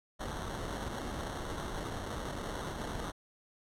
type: noise with sample-and-hold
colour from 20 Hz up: pink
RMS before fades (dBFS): -39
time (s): 0.19-3.12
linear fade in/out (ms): 20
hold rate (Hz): 2450
effects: low-pass 11000 Hz 12 dB/octave